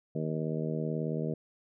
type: harmonic tone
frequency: 78.4 Hz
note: D#2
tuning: 14 cents sharp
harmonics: 2 / 3 / 4 / 5 / 6 / 7 / 8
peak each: -33 / -37 / -41 / -39 / -38 / -46 / -42 dBFS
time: 0.15-1.34 s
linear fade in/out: 5 ms
effects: none